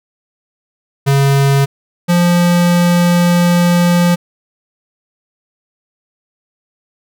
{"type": "tone pair in turn", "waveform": "square", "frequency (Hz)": [138.6, 174.63], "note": ["C#3", "F3"], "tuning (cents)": [0, 0], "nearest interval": "major third", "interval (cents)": 400, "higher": "second", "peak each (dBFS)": -9, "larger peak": "neither", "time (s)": [[1.06, 1.66], [2.08, 4.16]], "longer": "second", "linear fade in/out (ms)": 20, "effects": []}